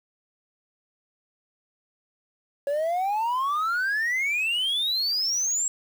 sine exponential sweep, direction up, 555 to 7680 Hz, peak -20 dBFS, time 2.67-5.68 s, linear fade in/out 2 ms, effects tanh soft clip ceiling -22 dBFS + 8-bit

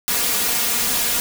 white noise with comb filter, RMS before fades -20 dBFS, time 0.08-1.2 s, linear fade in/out 0 ms, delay 4.2 ms, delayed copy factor +0.8, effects none

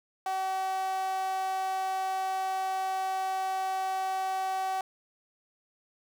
sawtooth tone with high-pass filter, 380.1 Hz, F#4, 47 cents sharp, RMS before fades -31 dBFS, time 0.26-4.81 s, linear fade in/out 2 ms, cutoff 790 Hz, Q 5.8, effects none

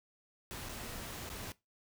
pink noise with dropouts, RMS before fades -44 dBFS, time 0.51-1.52 s, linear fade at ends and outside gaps 0 ms, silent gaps 0.688-0.693 / 1.292-1.3 s, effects noise-tail reverb RT60 0.2 s tail -19 dB re dry

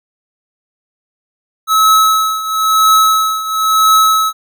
square tone with tremolo, 1293 Hz, E6, 34 cents flat, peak -6 dBFS, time 1.67-4.33 s, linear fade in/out 50 ms, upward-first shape triangle, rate 0.99 Hz, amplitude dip 80%, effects none

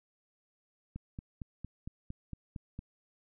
click train, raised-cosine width 5 ms, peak -28 dBFS, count 9, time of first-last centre 0.96-2.791 s, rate 4.37 Hz, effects none

